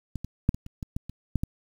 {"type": "clicks", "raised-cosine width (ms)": 5, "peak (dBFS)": [-20, -22, -7, -21, -28, -21, -17, -25, -12, -15], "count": 10, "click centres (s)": [0.157, 0.246, 0.491, 0.545, 0.664, 0.828, 0.965, 1.096, 1.357, 1.435], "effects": ["8-bit"]}